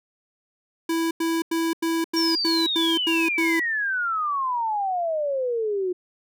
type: tone bursts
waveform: square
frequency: 329.6 Hz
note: E4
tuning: in tune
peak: -22 dBFS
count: 9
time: 0.89-3.598 s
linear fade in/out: 5 ms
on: 220 ms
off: 91 ms
type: exponential sweep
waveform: sine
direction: down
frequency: 5588 to 354.7 Hz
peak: -22 dBFS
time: 2.16-5.93 s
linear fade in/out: 10 ms
effects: none